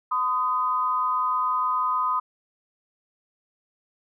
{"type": "tone pair together", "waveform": "sine", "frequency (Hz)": [1018.1, 1244.5], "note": ["C6", "D#6"], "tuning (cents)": [-48, 0], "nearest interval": "minor third", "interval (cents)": 348, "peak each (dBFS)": -24, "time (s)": [0.11, 2.2], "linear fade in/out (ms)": 10, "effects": []}